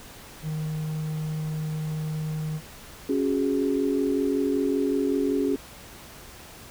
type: tone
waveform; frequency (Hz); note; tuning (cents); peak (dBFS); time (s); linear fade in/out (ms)
triangle; 155.5; D#3; -1; -25; 0.42-2.61; 50
type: chord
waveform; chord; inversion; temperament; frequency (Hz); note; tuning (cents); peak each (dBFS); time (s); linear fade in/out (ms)
sine; C# suspended fourth; none; equal; 277.2 / 370 / 415.3; C#4 / F#4 / G#4; 0 / 0 / 0; -24 / -28 / -27; 3.09-5.56; 5
effects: pink hiss -45 dBFS RMS until 6.7 s